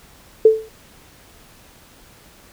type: tone with exponential decay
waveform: sine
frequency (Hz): 440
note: A4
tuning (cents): 0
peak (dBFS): -3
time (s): 0.45-0.69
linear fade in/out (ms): 5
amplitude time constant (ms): 51
effects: pink hiss -48 dBFS RMS until 2.52 s